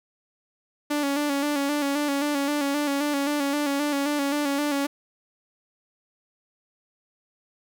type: tone with vibrato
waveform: sawtooth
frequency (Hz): 286.7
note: D4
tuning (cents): -42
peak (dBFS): -19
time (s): 0.9-4.87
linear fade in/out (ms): 10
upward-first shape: square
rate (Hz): 3.8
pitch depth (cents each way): 44
effects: none